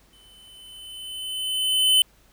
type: tone with exponential growth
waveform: square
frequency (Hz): 3036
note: F#7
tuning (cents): +44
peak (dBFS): -14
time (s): 0.13-2.02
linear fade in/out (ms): 1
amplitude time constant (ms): 410
effects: added 50 Hz sine -59 dBFS peak until 2.32 s + pink hiss -59 dBFS RMS until 2.32 s